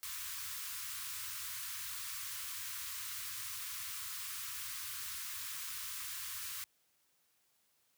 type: band-stop noise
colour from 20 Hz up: white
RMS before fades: -43 dBFS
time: 0.03-6.64 s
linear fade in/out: 0 ms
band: 120 to 1000 Hz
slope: 96 dB/octave
effects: white hiss -75 dBFS RMS until 7.97 s + high-pass 60 Hz 12 dB/octave